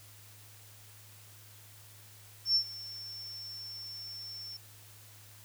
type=tone with ADSR envelope; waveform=sine; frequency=5410 Hz; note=E8; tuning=44 cents sharp; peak=-22 dBFS; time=2.45-4.57 s; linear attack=99 ms; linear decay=86 ms; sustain=-19 dB; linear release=6 ms; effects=added 104 Hz sine -56 dBFS peak until 5.44 s + white hiss -56 dBFS RMS until 5.44 s